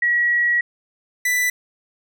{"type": "tone pair in turn", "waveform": ["sine", "45% pulse"], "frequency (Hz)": [1918, 1983.3], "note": ["A#6", "B6"], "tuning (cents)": [49, 7], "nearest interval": "minor second", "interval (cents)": 58, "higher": "second", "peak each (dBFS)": [-15, -17], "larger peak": "first", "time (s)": [[0.02, 0.61], [1.25, 1.5]], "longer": "first", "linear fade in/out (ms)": 5, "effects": []}